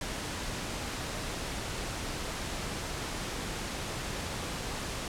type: noise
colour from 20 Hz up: pink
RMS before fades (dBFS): -36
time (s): 0.01-5.08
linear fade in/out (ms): 2
effects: low-pass 9000 Hz 12 dB/octave